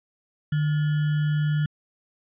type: tone with sample-and-hold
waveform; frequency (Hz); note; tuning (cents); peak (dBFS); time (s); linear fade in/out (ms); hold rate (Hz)
sine; 150; D3; +37; -20; 0.52-1.66; 5; 1575
effects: resampled to 8000 Hz